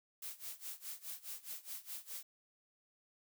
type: noise with tremolo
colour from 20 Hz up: blue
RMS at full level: -44 dBFS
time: 0.22-2.23 s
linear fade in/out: 5 ms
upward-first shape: sine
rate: 4.8 Hz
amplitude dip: 90%
effects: none